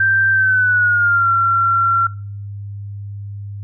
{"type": "tone with pitch glide", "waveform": "sine", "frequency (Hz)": [1568, 1365], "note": ["G6", "F6"], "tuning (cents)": [0, -40], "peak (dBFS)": -11, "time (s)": [0, 2.07], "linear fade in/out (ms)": 5, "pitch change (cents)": -240, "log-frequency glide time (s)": [0.31, 1.3], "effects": ["noise-tail reverb RT60 0.5 s tail -25 dB re dry", "added 101 Hz sine -26 dBFS peak until 3.63 s"]}